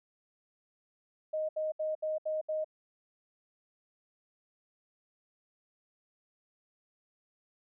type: tone bursts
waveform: sine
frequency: 622.3 Hz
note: D#5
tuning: in tune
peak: -30 dBFS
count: 6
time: 1.33-2.645 s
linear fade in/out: 10 ms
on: 160 ms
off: 71 ms
effects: none